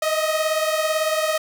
sawtooth beating tone pair, 622.3 / 640.3 Hz, D#5 / D#5, 0 / +49 cents, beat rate 18 Hz, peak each -17 / -21 dBFS, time 0.02-1.38 s, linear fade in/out 5 ms, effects none

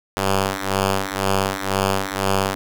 5% pulse ring-modulated tone, 97 Hz, G2, 18 cents flat, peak -5 dBFS, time 0.17-2.55 s, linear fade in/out 0 ms, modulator 292 Hz, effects none

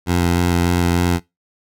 15% pulse tone with vibrato, 87.31 Hz, F2, in tune, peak -8 dBFS, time 0.06-1.2 s, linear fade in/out 50 ms, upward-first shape square, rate 3.3 Hz, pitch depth 14 cents each way, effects noise-tail reverb RT60 0.2 s tail -21 dB re dry

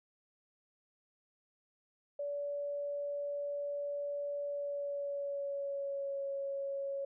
sine tone with pitch glide, 574 to 553.5 Hz, D5 to C#5, -40 to -3 cents, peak -35 dBFS, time 2.19-7.05 s, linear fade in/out 5 ms, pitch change -63 cents, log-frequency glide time 4.45-6.26 s, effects none

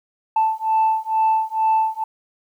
sine beating tone pair, 880 / 882.2 Hz, A5 / A5, 0 / +4 cents, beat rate 2.2 Hz, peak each -18 dBFS, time 0.36-2.04 s, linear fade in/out 5 ms, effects tanh soft clip ceiling -11 dBFS + 9-bit

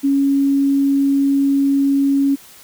sine tone, 277.2 Hz, C#4, in tune, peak -12 dBFS, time 0.03-2.36 s, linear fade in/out 20 ms, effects white hiss -43 dBFS RMS until 2.63 s

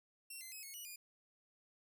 5% pulse tone with pitch steps, 2721 / 2063 / 2556 / 2189 / 2933 / 2431 Hz, F7 / C7 / D#7 / C#7 / F#7 / D#7, -46 / -25 / +46 / -22 / -16 / -41 cents, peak -39 dBFS, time 0.3-0.96 s, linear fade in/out 5 ms, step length 110 ms, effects none

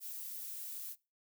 violet noise with amplitude modulation, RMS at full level -42 dBFS, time 0-0.96 s, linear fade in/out 50 ms, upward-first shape sine, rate 212 Hz, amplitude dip 45%, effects noise-tail reverb RT60 0.3 s tail -23 dB re dry

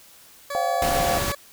20% pulse tone, 568 Hz, C#5, 42 cents sharp, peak -23 dBFS, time 0.5-1.35 s, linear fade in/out 5 ms
sine chord, C suspended fourth, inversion none, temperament equal with one note detuned, 523.3 / 698.5 / 771.4 Hz, C5 / F5 / G5, 0 / 0 / -28 cents, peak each -29 / -23 / -28 dBFS, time 0.55-1.18 s, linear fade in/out 0 ms
pink noise, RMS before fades -26 dBFS, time 0.82-1.32 s, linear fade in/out 0 ms
effects white hiss -50 dBFS RMS until 1.52 s

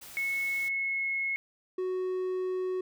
white noise, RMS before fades -47 dBFS, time 0.01-0.69 s, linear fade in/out 10 ms
sine tone with pitch glide, 2195 to 2175 Hz, C#7 to C#7, -18 to -33 cents, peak -28 dBFS, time 0.17-1.36 s, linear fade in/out 0 ms, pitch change -15 cents, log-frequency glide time 0.44-1.11 s
triangle tone, 370 Hz, F#4, in tune, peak -27 dBFS, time 1.78-2.81 s, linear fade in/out 5 ms
effects none

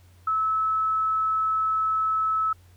sine tone, 1300 Hz, E6, 24 cents flat, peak -21 dBFS, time 0.27-2.53 s, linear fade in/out 5 ms, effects added 89 Hz sine -51 dBFS peak until 2.76 s + pink hiss -61 dBFS RMS until 2.76 s

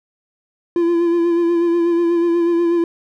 triangle tone with vibrato, 341.2 Hz, F4, 40 cents flat, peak -11 dBFS, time 0.76-2.84 s, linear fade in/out 2 ms, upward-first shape sine, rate 8.2 Hz, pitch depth 30 cents each way, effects none

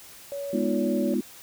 sine tone with pitch glide, 563 to 566.9 Hz, C#5 to C#5, +27 to +39 cents, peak -30 dBFS, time 0.32-1.14 s, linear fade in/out 0 ms, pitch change +12 cents, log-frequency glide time 0.59-0.75 s
sine chord, F half-diminished seventh, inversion first, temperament equal, 207.7 / 246.9 / 311.1 / 349.2 Hz, Ab3 / Cb4 / Eb4 / F4, 0 / 0 / 0 / 0 cents, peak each -28 / -27 / -30 / -29 dBFS, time 0.53-1.21 s, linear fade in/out 5 ms
effects white hiss -47 dBFS RMS until 1.42 s

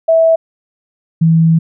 sine tone pair in turn, 653 / 163.25 Hz, E5 / E3, -17 / -17 cents, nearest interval 2 octaves, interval 2400 cents, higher first, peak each -6 dBFS, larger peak neither, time 0.08-0.36 / 1.21-1.59 s, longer second, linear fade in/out 10 ms, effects none

